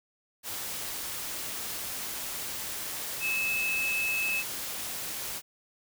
sine tone in noise, 2600 Hz, E7, 24 cents flat, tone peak -27 dBFS, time 3.2-4.44 s, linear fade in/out 50 ms, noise white, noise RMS -36 dBFS, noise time 0.43-5.42 s, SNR +6 dB, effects none

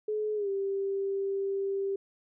sine tone with pitch glide, 425.9 to 392.8 Hz, G#4 to G4, +44 to +4 cents, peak -28 dBFS, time 0.08-1.96 s, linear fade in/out 5 ms, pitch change -140 cents, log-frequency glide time 0.35-0.49 s, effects none

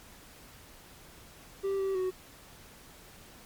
triangle tone with pitch steps, 391.2 / 386.8 / 371.5 Hz, G4 / G4 / F#4, -4 / -23 / +7 cents, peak -26 dBFS, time 1.63-2.11 s, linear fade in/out 20 ms, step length 160 ms, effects pink hiss -53 dBFS RMS until 3.45 s + MP3 96 kbps

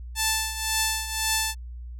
5% pulse tone with tremolo, 880 Hz, A5, in tune, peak -9 dBFS, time 0.15-1.55 s, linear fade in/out 50 ms, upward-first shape triangle, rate 1.9 Hz, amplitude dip 75%, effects added 60 Hz sine -35 dBFS peak until 1.99 s

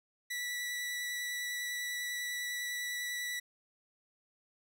sawtooth tone with vibrato, 1957 Hz, B6, 16 cents flat, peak -32 dBFS, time 0.3-3.4 s, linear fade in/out 10 ms, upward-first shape triangle, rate 10 Hz, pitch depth 9 cents each way, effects none

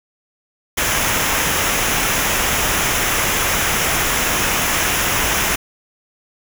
pink noise with comb filter, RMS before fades -18 dBFS, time 0.77-5.56 s, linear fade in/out 10 ms, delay 0.23 ms, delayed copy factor -0.55, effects none

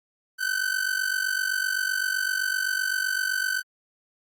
45% pulse ring-modulated tone, 1524 Hz, G6, 49 cents flat, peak -21 dBFS, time 0.38-3.63 s, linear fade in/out 50 ms, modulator 23.9 Hz, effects Opus 48 kbps

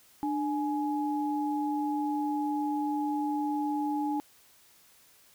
sine tone pair together, 296.8 / 838.8 Hz, D4 / G#5, +18 / +17 cents, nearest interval octave + tritone, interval 1799 cents, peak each -29 / -32 dBFS, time 0.23-4.2 s, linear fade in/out 0 ms, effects white hiss -60 dBFS RMS until 5.34 s

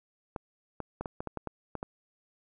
clicks, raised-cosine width 1 ms, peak -21 dBFS, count 10, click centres 0.362 / 0.803 / 1.01 / 1.058 / 1.205 / 1.273 / 1.373 / 1.473 / 1.753 / 1.829 s, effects none

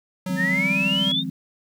square tone with pitch glide, 184.7 to 193.99 Hz, F#3 to G3, -3 to -18 cents, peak -26 dBFS, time 0.26-1.12 s, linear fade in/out 5 ms, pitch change +85 cents, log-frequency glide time 0.46-0.7 s
sine chord, F minor seventh, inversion third, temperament equal, 155.56 / 174.61 / 207.7 / 261.6 Hz, Eb3 / F3 / Ab3 / C4, 0 / 0 / 0 / 0 cents, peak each -33 / -31 / -34 / -29 dBFS, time 0.29-1.3 s, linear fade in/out 5 ms
sine exponential sweep, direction up, 1760 to 3729 Hz, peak -20 dBFS, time 0.36-1.24 s, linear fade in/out 50 ms
effects 9-bit

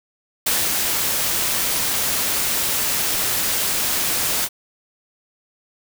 white noise with ADSR envelope, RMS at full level -19 dBFS, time 0.46-4.49 s, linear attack 7 ms, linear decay 250 ms, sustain -2 dB, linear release 49 ms, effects none

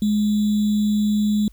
sine tone with sample-and-hold, 210 Hz, G#3, 19 cents sharp, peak -16 dBFS, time 0.02-1.48 s, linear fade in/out 2 ms, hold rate 3675 Hz, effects added 50 Hz sine -44 dBFS peak until 1.52 s + white hiss -61 dBFS RMS until 1.52 s

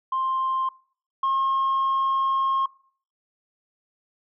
sine tone pair in turn, 1052 / 1075.3 Hz, C6 / C6, +9 / +47 cents, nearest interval unison, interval 38 cents, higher second, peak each -21 / -18 dBFS, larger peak second, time 0.12-0.69 / 1.23-2.66 s, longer second, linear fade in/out 5 ms, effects noise-tail reverb RT60 0.5 s tail -22 dB re dry + tanh soft clip ceiling -18 dBFS

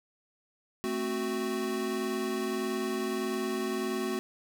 square chord, F# diminished, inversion first, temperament equal, 220 / 261.6 / 370 Hz, A3 / C4 / F#4, 0 / 0 / 0 cents, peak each -36 / -37 / -33 dBFS, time 0.84-4.19 s, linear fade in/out 0 ms, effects none

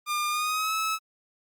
sawtooth tone with pitch glide, 1204 to 1297.9 Hz, D6 to E6, +43 to -27 cents, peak -22 dBFS, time 0.06-0.99 s, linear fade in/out 50 ms, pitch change +130 cents, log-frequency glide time 0.29-0.74 s, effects Opus 48 kbps

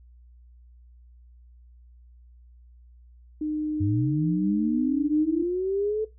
sine tone, 305 Hz, D#4, 34 cents flat, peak -25 dBFS, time 3.41-5.43 s, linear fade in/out 5 ms
sine linear sweep, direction up, 92.6 to 440 Hz, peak -23 dBFS, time 3.8-6.05 s, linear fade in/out 10 ms
effects noise-tail reverb RT60 0.2 s tail -17 dB re dry + added 60 Hz sine -49 dBFS peak until 6.18 s

